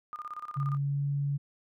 sine tone with tremolo, 1216 Hz, D#6, 40 cents flat, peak -35 dBFS, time 0.13-0.77 s, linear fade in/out 0 ms, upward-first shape square, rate 17 Hz, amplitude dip 80%
sine tone with pitch glide, 140 to 141.79 Hz, C#3 to C#3, +18 to +40 cents, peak -27 dBFS, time 0.56-1.38 s, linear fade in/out 20 ms, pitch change +22 cents, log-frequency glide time 0.67-1.04 s
effects none

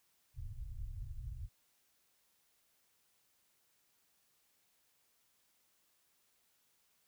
pink low-pass noise, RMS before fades -44 dBFS, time 0.34-1.49 s, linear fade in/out 50 ms, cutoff 130 Hz, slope 96 dB/octave, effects white hiss -75 dBFS RMS until 7.07 s

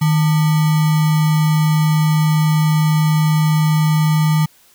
sine tone with sample-and-hold, 155.2 Hz, D#3, 4 cents flat, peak -11 dBFS, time 0.01-4.46 s, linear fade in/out 10 ms, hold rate 1050 Hz, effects white hiss -51 dBFS RMS until 4.74 s

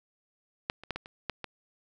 clicks, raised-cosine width 0.3 ms, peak -12 / -29 / -16 / -20 / -29 / -15 / -20 dBFS, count 7, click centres 0.699 / 0.836 / 0.907 / 0.96 / 1.059 / 1.297 / 1.443 s, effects none

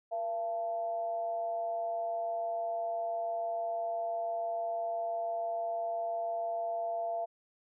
sine tone with amplitude modulation, 680 Hz, F5, 46 cents flat, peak -29 dBFS, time 0.11-7.26 s, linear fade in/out 20 ms, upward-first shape sine, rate 207 Hz, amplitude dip 55%, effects none

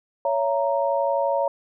sine chord, A# diminished, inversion first, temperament just, 559.4 / 671.3 / 932.3 Hz, C#5 / E5 / A#5, +16 / +31 / 0 cents, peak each -22 / -26 / -25 dBFS, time 0.25-1.48 s, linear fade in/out 2 ms, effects none

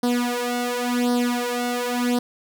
sawtooth tone with flanger, 243.8 Hz, B3, 22 cents flat, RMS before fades -23 dBFS, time 0.03-2.19 s, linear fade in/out 5 ms, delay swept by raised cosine 0.2 to 2.7 ms, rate 0.92 Hz, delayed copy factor +0.85, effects none

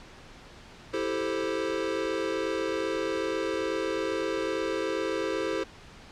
square chord, A minor seventh, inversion second, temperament equal, 329.6 / 392 / 440 / 523.3 Hz, E4 / G4 / A4 / C5, 0 / 0 / 0 / 0 cents, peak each -34 dBFS, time 0.93-5.64 s, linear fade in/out 10 ms, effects pink hiss -49 dBFS RMS until 6.11 s + low-pass 5000 Hz 12 dB/octave

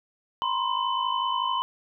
sine tone cluster, 947 / 1001 / 1052 / 3016 Hz, A#5 / B5 / C6 / F#7, +27 / +23 / +9 / +32 cents, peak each -30 / -31 / -27 / -32 dBFS, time 0.42-1.62 s, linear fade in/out 0 ms, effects none

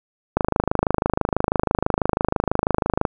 click train, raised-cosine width 1 ms, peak -3 dBFS, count 71, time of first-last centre 0.37-3.052 s, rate 26.1 Hz, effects none

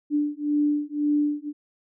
sine beating tone pair, 293.7 / 295.6 Hz, D4 / D4, 0 / +11 cents, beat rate 1.9 Hz, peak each -24 dBFS, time 0.1-1.53 s, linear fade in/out 50 ms, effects none

